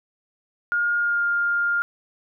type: tone with pitch glide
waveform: sine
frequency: 1421 to 1405.5 Hz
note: F6 to F6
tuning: +30 to +11 cents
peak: -19 dBFS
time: 0.72-1.82 s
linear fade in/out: 0 ms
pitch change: -19 cents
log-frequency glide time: 0.97-1.26 s
effects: none